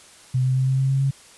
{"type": "tone with pitch steps", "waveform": "sine", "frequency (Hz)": [128.3, 129.64, 131, 132.36, 133.75, 135.15, 136.56], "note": ["C3", "C3", "C3", "C3", "C3", "C#3", "C#3"], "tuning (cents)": [-34, -16, 2, 20, 38, -44, -26], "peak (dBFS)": -17, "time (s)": [0.34, 1.11], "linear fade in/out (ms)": 10, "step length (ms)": 110, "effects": ["white hiss -48 dBFS RMS until 1.37 s", "resampled to 24000 Hz"]}